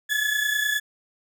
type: tone pair together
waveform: 35% pulse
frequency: 1701 / 1730.7 Hz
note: G#6 / A6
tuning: +41 / -29 cents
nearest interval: unison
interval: 30 cents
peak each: -22 / -24 dBFS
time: 0.09-0.8 s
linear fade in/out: 20 ms
effects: none